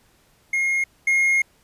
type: tone pair in turn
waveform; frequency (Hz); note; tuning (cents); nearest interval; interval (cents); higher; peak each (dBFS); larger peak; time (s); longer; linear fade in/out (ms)
triangle; 2145 / 2145; C7 / C7; +42 / +42; unison; 0; neither; -17 / -14; second; 0.53-0.84 / 1.07-1.42; second; 5
effects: pink hiss -59 dBFS RMS until 1.63 s + resampled to 32000 Hz